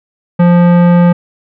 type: tone with tanh clipping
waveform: sine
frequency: 174.61 Hz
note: F3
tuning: in tune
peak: -6 dBFS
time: 0.39-1.13 s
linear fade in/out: 10 ms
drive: 17 dB
effects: none